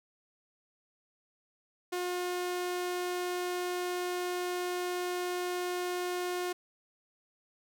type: tone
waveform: sawtooth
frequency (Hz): 358.3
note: F4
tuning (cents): +44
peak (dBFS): -28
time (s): 1.92-6.53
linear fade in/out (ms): 10
effects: none